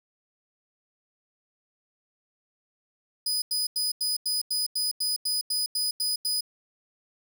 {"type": "tone bursts", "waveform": "sawtooth", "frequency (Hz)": 4978, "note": "D#8", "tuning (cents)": 0, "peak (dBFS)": -22, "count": 13, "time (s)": [3.26, 6.408], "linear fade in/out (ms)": 5, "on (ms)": 160, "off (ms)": 89, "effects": []}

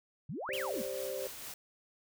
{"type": "exponential two-way sweep", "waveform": "sine", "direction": "up then down", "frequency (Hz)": [120.6, 3322, 191], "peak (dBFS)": -37, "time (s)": [0.29, 0.82], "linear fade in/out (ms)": 5, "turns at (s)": 0.55}
{"type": "chord", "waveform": "sine", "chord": "G suspended fourth", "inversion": "none", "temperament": "equal", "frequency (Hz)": [392, 523.3, 587.3], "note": ["G4", "C5", "D5"], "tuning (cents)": [0, 0, 0], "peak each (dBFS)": [-42, -38, -42], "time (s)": [0.49, 1.27], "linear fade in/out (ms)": 0}
{"type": "noise with tremolo", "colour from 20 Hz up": "white", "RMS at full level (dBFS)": -44, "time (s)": [0.53, 1.54], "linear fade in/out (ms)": 2, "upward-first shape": "sine", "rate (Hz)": 4.5, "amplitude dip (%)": 30}
{"effects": []}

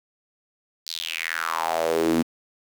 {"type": "tone with high-pass filter sweep", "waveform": "sawtooth", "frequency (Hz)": 82.1, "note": "E2", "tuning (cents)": -6, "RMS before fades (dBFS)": -25, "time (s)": [0.86, 2.23], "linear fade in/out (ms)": 20, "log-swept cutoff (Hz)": [4700, 240], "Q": 5, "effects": ["7-bit"]}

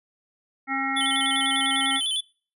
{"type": "harmonic tone", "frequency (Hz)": 270, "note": "C#4", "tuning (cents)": -45, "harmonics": [1, 3, 5, 7, 8], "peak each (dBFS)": [-30, -30, -30, -30, -30], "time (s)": [0.67, 2.01], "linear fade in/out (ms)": 50}
{"type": "tone with vibrato", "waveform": "square", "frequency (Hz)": 3257, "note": "G#7", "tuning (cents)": -34, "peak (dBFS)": -24, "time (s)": [0.96, 2.21], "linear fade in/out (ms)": 10, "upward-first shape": "square", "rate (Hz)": 10, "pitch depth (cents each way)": 100}
{"effects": ["noise-tail reverb RT60 0.4 s tail -23 dB re dry", "resampled to 32000 Hz"]}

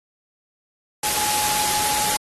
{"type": "tone in noise", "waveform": "sine", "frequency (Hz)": 843, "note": "G#5", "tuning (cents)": 26, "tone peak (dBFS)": -26, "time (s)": [1.03, 2.17], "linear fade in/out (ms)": 5, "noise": "white", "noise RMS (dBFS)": -22, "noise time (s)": [1.03, 2.17], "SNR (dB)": -7, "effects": ["AAC 32 kbps"]}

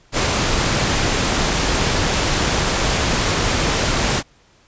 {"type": "noise", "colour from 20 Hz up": "pink", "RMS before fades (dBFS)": -18, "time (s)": [0.12, 4.23], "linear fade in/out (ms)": 50, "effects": ["pink hiss -54 dBFS RMS until 4.67 s", "resampled to 16000 Hz"]}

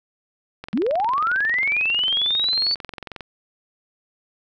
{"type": "click train", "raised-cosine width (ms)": 0.3, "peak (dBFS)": -17, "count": 58, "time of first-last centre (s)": [0.64, 3.208], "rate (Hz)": 22.2}
{"type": "linear sweep", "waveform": "sine", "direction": "up", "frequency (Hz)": [180.6, 4555], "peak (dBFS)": -18, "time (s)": [0.73, 2.75], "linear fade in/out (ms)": 10}
{"effects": []}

